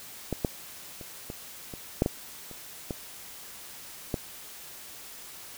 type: clicks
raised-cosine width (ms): 2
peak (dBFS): -15 / -11 / -28 / -23 / -25 / -8 / -12 / -30 / -18 / -14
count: 10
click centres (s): 0.327 / 0.448 / 1.012 / 1.301 / 1.738 / 2.021 / 2.061 / 2.513 / 2.908 / 4.142
effects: white hiss -45 dBFS RMS until 5.57 s